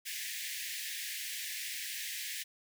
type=high-pass noise; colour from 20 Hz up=pink; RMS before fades=-40 dBFS; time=0.05-2.44 s; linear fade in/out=20 ms; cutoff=1700 Hz; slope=96 dB/octave; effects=none